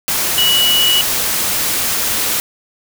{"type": "tone in noise", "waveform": "sine", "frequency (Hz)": 2936, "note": "F#7", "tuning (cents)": -14, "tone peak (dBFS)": -11, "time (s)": [0.38, 1.01], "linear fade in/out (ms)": 0, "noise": "white", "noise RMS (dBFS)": -17, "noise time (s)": [0.08, 2.4], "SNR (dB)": 3, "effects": []}